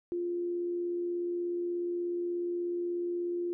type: tone with amplitude modulation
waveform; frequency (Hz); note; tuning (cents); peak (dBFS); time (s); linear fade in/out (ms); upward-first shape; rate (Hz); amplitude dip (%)
sine; 349.2; F4; 0; -29; 0.12-3.53; 0; sine; 76.6; 25
effects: none